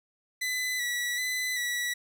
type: tone with vibrato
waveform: sawtooth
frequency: 1975.5 Hz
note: B6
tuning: in tune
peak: -25 dBFS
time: 0.41-1.94 s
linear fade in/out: 10 ms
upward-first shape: square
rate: 1.3 Hz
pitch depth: 27 cents each way
effects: none